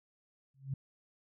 sine tone with exponential growth, 135.5 Hz, C#3, 39 cents flat, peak -30 dBFS, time 0.54-0.74 s, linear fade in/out 5 ms, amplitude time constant 42 ms, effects none

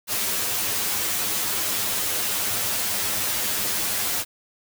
white noise with comb filter, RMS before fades -25 dBFS, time 0.07-4.25 s, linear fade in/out 50 ms, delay 9.7 ms, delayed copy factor +1, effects none

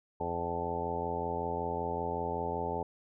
harmonic tone with a mistuned harmonic, 85.3 Hz, F2, 40 cents flat, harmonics 1 / 2 / 3 / 4 / 5 / 6 / 7 / 8 / 9 / 10, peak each -42 / -43 / -44 / -45 / -38 / -41 / -42 / -47 / -40 / -37 dBFS, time 0.2-2.83 s, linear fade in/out 5 ms, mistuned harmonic 10, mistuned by +44 cents, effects none

